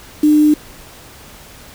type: tone with quantisation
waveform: sine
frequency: 301.3 Hz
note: D4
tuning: 44 cents sharp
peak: -7 dBFS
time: 0.23-0.54 s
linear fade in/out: 5 ms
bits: 5
effects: pink hiss -39 dBFS RMS until 1.74 s